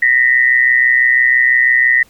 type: tone pair together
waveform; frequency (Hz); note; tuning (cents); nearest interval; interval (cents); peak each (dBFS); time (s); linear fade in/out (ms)
sine; 1849.5 / 1975.5; A#6 / B6; -14 / 0; minor second; 114; -11; 0.02-2.03; 5
effects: pink hiss -49 dBFS RMS until 2.09 s